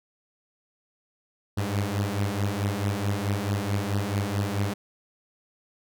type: beating tone pair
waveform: sawtooth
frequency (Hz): 98.7 / 103.3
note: G2 / G#2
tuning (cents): +12 / -9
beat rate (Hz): 4.6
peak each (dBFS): -24 / -24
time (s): 1.57-4.74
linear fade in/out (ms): 10
effects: none